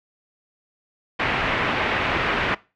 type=low-pass noise; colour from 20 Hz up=white; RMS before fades=-23 dBFS; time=1.19-2.55 s; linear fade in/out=10 ms; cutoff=2500 Hz; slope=24 dB/octave; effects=noise-tail reverb RT60 0.3 s tail -21 dB re dry

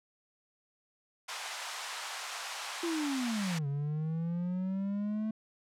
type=high-pass noise; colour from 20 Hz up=pink; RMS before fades=-39 dBFS; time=1.28-3.59 s; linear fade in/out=10 ms; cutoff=770 Hz; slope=24 dB/octave
type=linear two-way sweep; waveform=triangle; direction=down then up; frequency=346.4 to 138.59 to 219.9 Hz; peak=-29 dBFS; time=2.83-5.31 s; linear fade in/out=5 ms; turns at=3.67 s
effects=low-pass 8000 Hz 12 dB/octave

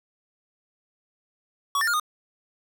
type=tone with pitch steps; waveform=square; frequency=1125 / 1794 / 1417 / 1231 Hz; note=C#6 / A6 / F6 / D#6; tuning=+25 / +33 / +25 / -19 cents; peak=-22 dBFS; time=1.75-1.998 s; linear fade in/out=2 ms; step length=62 ms; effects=8-bit

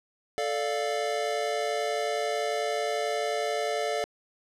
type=chord; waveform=square; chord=D minor; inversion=second; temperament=equal; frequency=440 / 587.3 / 698.5 Hz; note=A4 / D5 / F5; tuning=0 / 0 / 0 cents; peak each=-32 dBFS; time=0.38-4.04 s; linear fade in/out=0 ms; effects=low-pass 8000 Hz 12 dB/octave

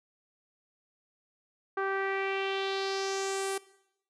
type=tone with low-pass filter sweep; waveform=sawtooth; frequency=388.9 Hz; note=G4; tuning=14 cents flat; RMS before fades=-32 dBFS; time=1.77-3.58 s; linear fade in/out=5 ms; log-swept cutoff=1400 to 10000 Hz; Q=2.9; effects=noise-tail reverb RT60 0.8 s tail -19 dB re dry

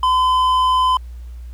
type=tone with hard clipping; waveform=sine; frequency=1019 Hz; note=C6; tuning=46 cents flat; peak=-14 dBFS; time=0.03-0.97 s; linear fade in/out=2 ms; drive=6 dB; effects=added 60 Hz sine -30 dBFS peak until 1.53 s + pink hiss -56 dBFS RMS until 1.53 s

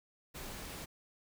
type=noise; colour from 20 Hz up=pink; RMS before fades=-45 dBFS; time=0.34-0.86 s; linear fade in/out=20 ms; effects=none

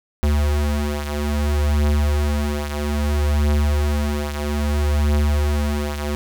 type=beating tone pair; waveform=square; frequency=73.42 / 74.03 Hz; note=D2 / D2; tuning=0 / +14 cents; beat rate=0.61 Hz; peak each=-19 / -24 dBFS; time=0.23-6.15 s; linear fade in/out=0 ms; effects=none

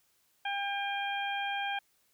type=harmonic tone; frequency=801 Hz; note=G5; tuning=37 cents sharp; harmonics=1 / 2 / 3 / 4; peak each=-34 / -37 / -39 / -40 dBFS; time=0.45-1.79 s; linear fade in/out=5 ms; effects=white hiss -71 dBFS RMS until 2.13 s

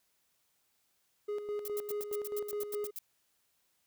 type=tone with tremolo; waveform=triangle; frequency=415.3 Hz; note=G#4; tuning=in tune; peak=-31 dBFS; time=1.28-2.91 s; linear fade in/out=10 ms; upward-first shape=square; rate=4.8 Hz; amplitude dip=55%
type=noise bursts; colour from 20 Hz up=violet; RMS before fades=-41 dBFS; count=12; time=1.65-2.989 s; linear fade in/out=2 ms; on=30 ms; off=89 ms
effects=white hiss -75 dBFS RMS until 3.86 s

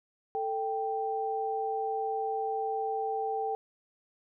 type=tone pair together; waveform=sine; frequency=442.6 / 784 Hz; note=A4 / G5; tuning=+10 / 0 cents; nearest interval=minor seventh; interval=990 cents; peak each=-33 / -31 dBFS; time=0.35-3.55 s; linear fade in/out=0 ms; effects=none

